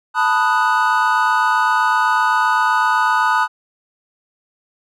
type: chord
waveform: triangle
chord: B dominant seventh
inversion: third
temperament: equal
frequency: 880 / 987.8 / 1244.5 / 1480 Hz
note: A5 / B5 / D#6 / F#6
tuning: 0 / 0 / 0 / 0 cents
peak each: -17 dBFS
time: 0.14-3.48 s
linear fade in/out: 50 ms
effects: none